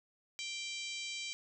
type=harmonic tone with a mistuned harmonic; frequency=784 Hz; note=G5; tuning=in tune; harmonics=3 / 4 / 5 / 6 / 7 / 8 / 9 / 10; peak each=-43 / -45 / -47 / -49 / -50 / -51 / -52 / -53 dBFS; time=0.39-1.33 s; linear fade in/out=0 ms; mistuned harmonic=7; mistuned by=+24 cents; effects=none